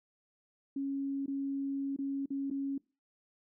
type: tone with dropouts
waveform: sine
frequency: 275.6 Hz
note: C#4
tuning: 10 cents flat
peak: -32 dBFS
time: 0.76-2.78 s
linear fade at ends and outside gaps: 5 ms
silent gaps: 1.261-1.279 / 1.964-1.987 / 2.259-2.304 / 2.502-2.51 s
effects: noise-tail reverb RT60 0.3 s tail -23 dB re dry